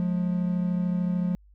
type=tone pair together; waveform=triangle; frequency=177.3 / 210.8 Hz; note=F3 / G#3; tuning=+26 / +26 cents; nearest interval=minor third; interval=300 cents; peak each=-22 / -29 dBFS; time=0-1.35 s; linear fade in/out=0 ms; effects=added 50 Hz sine -52 dBFS peak until 1.54 s